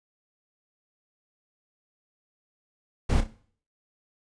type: noise with echo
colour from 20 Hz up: brown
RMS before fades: -22 dBFS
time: 3.09-3.21 s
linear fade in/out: 10 ms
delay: 31 ms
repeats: 2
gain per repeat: -10 dB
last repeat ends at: 3.272 s
effects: noise-tail reverb RT60 0.5 s tail -17 dB re dry + resampled to 22050 Hz